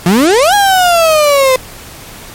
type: exponential two-way sweep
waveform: 35% pulse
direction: up then down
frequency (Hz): 164.81 to 830.6 to 509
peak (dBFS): -4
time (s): 0.06-1.56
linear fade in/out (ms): 2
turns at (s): 0.54
effects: pink hiss -31 dBFS RMS until 2.34 s + MP3 64 kbps